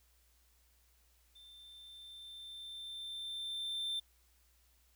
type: tone with level ramp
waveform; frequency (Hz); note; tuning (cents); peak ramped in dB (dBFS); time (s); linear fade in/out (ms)
triangle; 3566; A7; +22; -54 to -33; 1.35-4; 10
effects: added 60 Hz sine -69 dBFS peak until 4.95 s + white hiss -72 dBFS RMS until 4.95 s